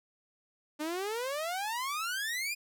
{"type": "exponential sweep", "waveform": "sawtooth", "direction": "up", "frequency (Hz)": [294.2, 2489], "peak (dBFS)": -29, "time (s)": [0.79, 2.55], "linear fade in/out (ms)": 20, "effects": []}